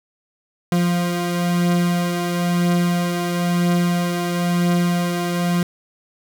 40% pulse beating tone pair, 174.61 / 175.61 Hz, F3 / F3, 0 / +10 cents, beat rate 1 Hz, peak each -17 / -24 dBFS, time 0.72-5.63 s, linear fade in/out 2 ms, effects none

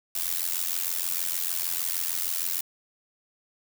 blue noise with amplitude modulation, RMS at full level -25 dBFS, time 0.15-2.61 s, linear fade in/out 5 ms, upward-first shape sine, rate 86.5 Hz, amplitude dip 90%, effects none

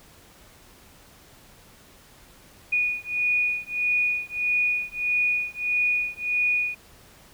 sine beating tone pair, 2460 / 2461.6 Hz, D#7 / D#7, -20 / -19 cents, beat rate 1.6 Hz, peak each -25 / -25 dBFS, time 2.72-6.75 s, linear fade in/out 10 ms, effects pink hiss -52 dBFS RMS until 7.33 s

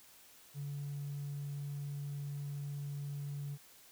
triangle tone, 142.8 Hz, D3, 48 cents flat, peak -35 dBFS, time 0.54-3.58 s, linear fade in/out 50 ms, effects tanh soft clip ceiling -35 dBFS + white hiss -60 dBFS RMS until 3.91 s

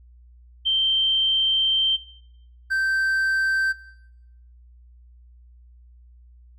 sine / triangle tone pair in turn, 3132 / 1557.4 Hz, G7 / G6, -2 / -12 cents, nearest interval octave, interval 1210 cents, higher first, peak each -18 dBFS, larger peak neither, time 0.65-1.97 / 2.7-3.73 s, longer first, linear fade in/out 20 ms, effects noise-tail reverb RT60 0.9 s tail -20 dB re dry + added 60 Hz sine -47 dBFS peak until 6.58 s

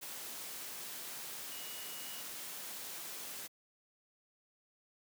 sine tone in noise, 2906 Hz, F#7, 32 cents flat, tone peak -52 dBFS, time 1.5-2.23 s, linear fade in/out 20 ms, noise white, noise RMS -45 dBFS, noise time 0.01-3.48 s, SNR -10 dB, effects high-pass 150 Hz 12 dB/octave

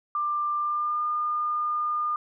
sine tone with pitch glide, 1188 to 1212.3 Hz, D6 to D#6, +20 to -45 cents, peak -24 dBFS, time 0.15-2.16 s, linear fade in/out 2 ms, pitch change +35 cents, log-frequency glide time 0.58-1.05 s, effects none

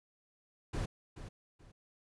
brown noise with echo, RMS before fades -36 dBFS, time 0.73-0.86 s, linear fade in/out 10 ms, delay 430 ms, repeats 2, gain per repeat -11 dB, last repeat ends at 1.72 s, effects resampled to 24000 Hz

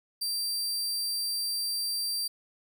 sawtooth tone, 4700 Hz, D8, 1 cent sharp, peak -26 dBFS, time 0.21-2.28 s, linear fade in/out 10 ms, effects none

